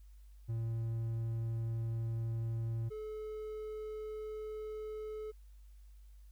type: tone pair in turn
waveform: triangle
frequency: 114 / 430.4 Hz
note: A#2 / A4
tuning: -38 / -38 cents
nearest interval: octave + major seventh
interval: 2300 cents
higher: second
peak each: -32 / -38 dBFS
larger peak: first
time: 0.48-2.9 / 2.9-5.32 s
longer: neither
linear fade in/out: 20 ms
effects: added 50 Hz sine -53 dBFS peak until 6.31 s + white hiss -75 dBFS RMS until 6.31 s